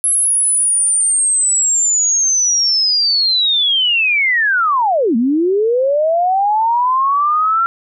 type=linear two-way sweep; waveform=sine; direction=down then up; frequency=11000 to 218.5 to 1368 Hz; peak=-11 dBFS; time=0.04-7.66 s; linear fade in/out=0 ms; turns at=5.16 s; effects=none